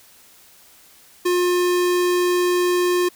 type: tone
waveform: square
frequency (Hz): 356.5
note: F4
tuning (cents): +36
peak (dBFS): -17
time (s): 1.25-3.09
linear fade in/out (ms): 10
effects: white hiss -50 dBFS RMS until 3.15 s